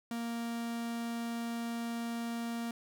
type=tone; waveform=45% pulse; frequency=233.1 Hz; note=A#3; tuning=in tune; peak=-35 dBFS; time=0.11-2.71 s; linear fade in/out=2 ms; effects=none